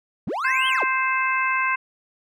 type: linear two-way sweep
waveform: triangle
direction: up then down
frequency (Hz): 116.54 to 3250 to 250.3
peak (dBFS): -22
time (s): 0.27-0.84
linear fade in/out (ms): 5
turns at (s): 0.68
type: harmonic tone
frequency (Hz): 523.3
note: C5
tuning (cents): 0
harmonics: 2 / 3 / 4 / 5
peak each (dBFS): -23 / -25 / -26 / -27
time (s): 0.44-1.76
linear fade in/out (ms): 10
effects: none